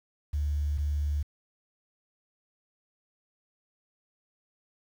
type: tone pair in turn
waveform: sine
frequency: 73.5 / 73.5 Hz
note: D2 / D2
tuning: +2 / +2 cents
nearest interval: unison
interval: 0 cents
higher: neither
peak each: -25 / -25 dBFS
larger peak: neither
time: 0.33-0.78 / 0.78-1.23 s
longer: neither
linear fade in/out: 10 ms
effects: tanh soft clip ceiling -21 dBFS + 9-bit